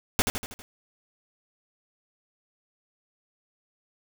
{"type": "noise with echo", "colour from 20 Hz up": "pink", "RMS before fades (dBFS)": -21, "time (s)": [0.19, 0.22], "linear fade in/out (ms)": 0, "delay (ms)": 80, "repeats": 5, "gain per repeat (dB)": -5, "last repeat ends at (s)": 0.62, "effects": []}